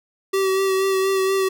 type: tone with vibrato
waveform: square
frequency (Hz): 384.3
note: G4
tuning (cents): -34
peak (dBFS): -18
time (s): 0.33-1.49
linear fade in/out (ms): 10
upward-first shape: sine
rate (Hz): 4.2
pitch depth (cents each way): 21
effects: none